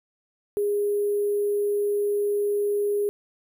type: tone with sample-and-hold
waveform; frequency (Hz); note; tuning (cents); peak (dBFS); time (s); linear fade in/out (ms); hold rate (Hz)
sine; 410.1; G#4; -22; -21; 0.57-3.09; 0; 11025
effects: none